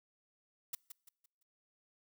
blue noise with echo, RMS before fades -39 dBFS, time 0.73-0.75 s, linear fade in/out 5 ms, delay 170 ms, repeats 4, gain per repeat -9 dB, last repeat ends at 1.43 s, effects noise-tail reverb RT60 0.8 s tail -26 dB re dry

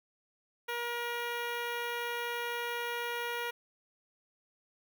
10% pulse tone with notch filter, 475.8 Hz, A#4, 35 cents sharp, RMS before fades -36 dBFS, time 0.68-3.51 s, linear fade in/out 10 ms, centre 7400 Hz, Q 1.1, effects none

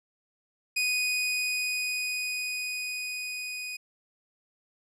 sawtooth tone with level ramp, 2486 Hz, D#7, 2 cents flat, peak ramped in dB -21 to -31 dBFS, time 0.76-3.77 s, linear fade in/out 10 ms, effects low-pass 12000 Hz 12 dB/octave

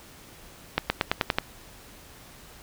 accelerating click train, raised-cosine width 0.3 ms, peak -5 dBFS, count 7, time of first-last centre 0.78-1.385 s, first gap 120 ms, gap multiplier 0.93, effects pink hiss -49 dBFS RMS until 2.62 s

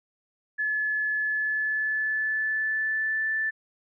sine tone with pitch glide, 1717 to 1759.2 Hz, A6 to A6, -43 to -1 cents, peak -24 dBFS, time 0.58-3.51 s, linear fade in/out 20 ms, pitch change +42 cents, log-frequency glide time 1.14-3.29 s, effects none

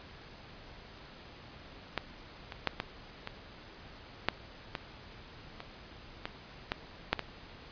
clicks, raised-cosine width 0.3 ms, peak -14 / -24 / -11 / -16 / -21 / -9 / -18 / -25 / -19 / -14 / -9 / -17 dBFS, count 12, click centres 1.977 / 2.522 / 2.673 / 2.801 / 3.274 / 4.286 / 4.752 / 5.604 / 6.255 / 6.719 / 7.13 / 7.193 s, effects pink hiss -51 dBFS RMS until 7.71 s + resampled to 11025 Hz

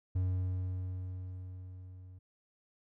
triangle tone with level ramp, 92.1 Hz, F#2, 7 cents flat, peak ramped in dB -26 to -47 dBFS, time 0.15-2.19 s, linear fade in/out 10 ms, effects none

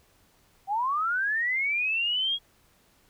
sine linear sweep, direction up, 756 to 3322 Hz, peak -24 dBFS, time 0.67-2.39 s, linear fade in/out 50 ms, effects pink hiss -63 dBFS RMS until 3.09 s

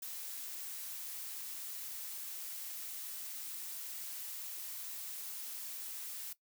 blue noise, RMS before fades -44 dBFS, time 0.02-6.33 s, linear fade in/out 5 ms, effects noise-tail reverb RT60 0.1 s tail -17 dB re dry

